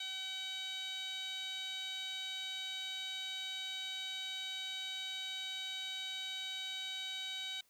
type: tone with band-pass filter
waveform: 15% pulse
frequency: 761 Hz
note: F#5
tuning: 48 cents sharp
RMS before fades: -42 dBFS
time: 0-7.61 s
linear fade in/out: 5 ms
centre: 3900 Hz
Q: 4.3
effects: white hiss -72 dBFS RMS until 7.69 s